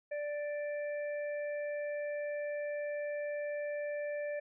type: harmonic tone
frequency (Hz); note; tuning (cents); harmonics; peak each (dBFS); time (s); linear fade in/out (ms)
587.3; D5; 0; 1 / 3 / 4; -35 / -46 / -51; 0.11-4.4; 10
effects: none